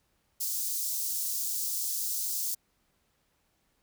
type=high-pass noise; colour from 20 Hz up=white; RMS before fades=-32 dBFS; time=0.4-2.55 s; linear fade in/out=10 ms; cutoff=5000 Hz; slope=24 dB/octave; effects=pink hiss -73 dBFS RMS until 3.82 s